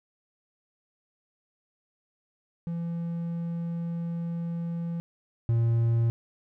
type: tone pair in turn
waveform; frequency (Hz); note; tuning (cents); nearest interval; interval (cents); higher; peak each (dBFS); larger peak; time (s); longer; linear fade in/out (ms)
triangle; 169 / 115.87; E3 / A#2; +43 / -10; perfect fifth; 653; first; -27 / -19; second; 2.67-5 / 5.49-6.1; first; 0
effects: none